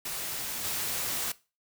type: noise with level steps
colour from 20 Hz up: white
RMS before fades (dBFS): -35 / -32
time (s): 0.05-1.32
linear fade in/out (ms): 5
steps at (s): 0.64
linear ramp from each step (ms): 2
effects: noise-tail reverb RT60 0.3 s tail -19 dB re dry

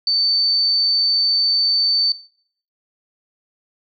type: tone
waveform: sine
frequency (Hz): 4547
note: C#8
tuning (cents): +43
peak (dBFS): -15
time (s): 0.07-2.12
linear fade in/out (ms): 2
effects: noise-tail reverb RT60 0.6 s tail -21 dB re dry

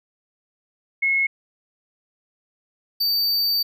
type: tone pair in turn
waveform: sine / square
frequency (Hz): 2175 / 4609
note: C#7 / D8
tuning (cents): -33 / -33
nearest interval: octave + minor second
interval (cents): 1300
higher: second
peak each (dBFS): -17 / -19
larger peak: first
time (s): 1.02-1.27 / 3-3.63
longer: second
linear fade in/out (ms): 10
effects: none

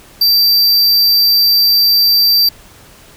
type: tone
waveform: square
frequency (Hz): 4681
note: D8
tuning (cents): -7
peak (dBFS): -8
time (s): 0.21-2.49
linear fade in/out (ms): 5
effects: pink hiss -41 dBFS RMS until 3.16 s

